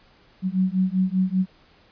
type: beating tone pair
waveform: sine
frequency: 184.3 / 189.4 Hz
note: F#3 / F#3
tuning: -7 / +41 cents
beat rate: 5.1 Hz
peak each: -22 / -22 dBFS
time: 0.42-1.46 s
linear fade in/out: 50 ms
effects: pink hiss -56 dBFS RMS until 1.91 s + resampled to 11025 Hz